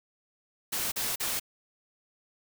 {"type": "noise bursts", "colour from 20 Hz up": "white", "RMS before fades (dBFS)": -31, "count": 3, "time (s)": [0.72, 1.398], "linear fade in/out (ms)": 10, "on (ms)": 200, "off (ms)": 39, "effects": []}